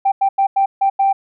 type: tone bursts at uneven times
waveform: sine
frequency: 784 Hz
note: G5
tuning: in tune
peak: -10 dBFS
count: 6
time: 0.05-0.12 / 0.21-0.29 / 0.38-0.47 / 0.56-0.66 / 0.81-0.9 / 0.99-1.13 s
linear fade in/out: 10 ms
effects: tanh soft clip ceiling -7 dBFS